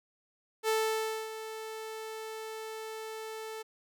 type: tone with ADSR envelope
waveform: sawtooth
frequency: 440 Hz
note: A4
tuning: in tune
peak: -22 dBFS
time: 0.63-3.63 s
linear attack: 54 ms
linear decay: 600 ms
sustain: -13 dB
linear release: 16 ms
effects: none